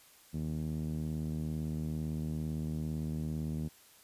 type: tone with low-pass filter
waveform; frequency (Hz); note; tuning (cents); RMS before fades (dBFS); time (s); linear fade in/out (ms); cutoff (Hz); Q
5% pulse; 77.78; D#2; 0; -36; 0.33-3.69; 20; 190; 2.1
effects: white hiss -60 dBFS RMS until 4.03 s + resampled to 32000 Hz